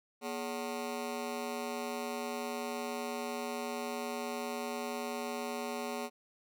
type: ring-modulated tone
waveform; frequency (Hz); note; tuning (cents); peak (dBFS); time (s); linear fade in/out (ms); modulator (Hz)
20% pulse; 329.6; E4; 0; -28; 0.21-6.1; 50; 89.8
effects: none